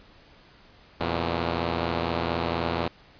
5% pulse tone pair together, 84.2 / 119.08 Hz, E2 / A#2, +37 / +37 cents, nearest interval tritone, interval 600 cents, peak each -15 / -20 dBFS, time 1-2.88 s, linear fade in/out 5 ms, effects pink hiss -54 dBFS RMS until 3.19 s + resampled to 11025 Hz

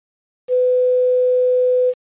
sine tone with quantisation, 502 Hz, B4, 28 cents sharp, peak -12 dBFS, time 0.48-1.94 s, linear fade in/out 50 ms, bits 7, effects resampled to 8000 Hz

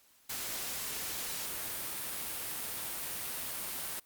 white noise, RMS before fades -38 dBFS, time 0.29-4 s, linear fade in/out 10 ms, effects white hiss -65 dBFS RMS until 4.05 s + Opus 48 kbps

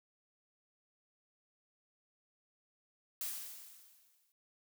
blue noise with exponential decay, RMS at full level -38 dBFS, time 3.21-4.32 s, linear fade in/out 1 ms, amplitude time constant 240 ms, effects none

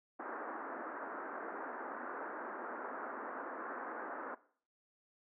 white band-pass noise, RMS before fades -44 dBFS, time 0.19-4.35 s, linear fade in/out 10 ms, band 240 to 1600 Hz, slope 48 dB/octave, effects noise-tail reverb RT60 0.5 s tail -18 dB re dry

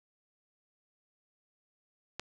click, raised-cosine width 0.2 ms, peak -19 dBFS, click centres 2.196 s, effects none

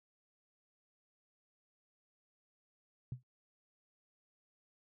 sine tone with exponential decay, 125.7 Hz, B2, 31 cents sharp, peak -34 dBFS, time 3.12-3.23 s, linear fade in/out 2 ms, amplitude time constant 22 ms, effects noise-tail reverb RT60 0.1 s tail -22 dB re dry

